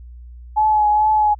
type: tone with vibrato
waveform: sine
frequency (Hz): 850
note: G#5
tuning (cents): +40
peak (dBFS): -12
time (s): 0.56-1.35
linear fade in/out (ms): 20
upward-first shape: triangle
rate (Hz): 2.3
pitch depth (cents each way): 29
effects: added 60 Hz sine -35 dBFS peak until 1.39 s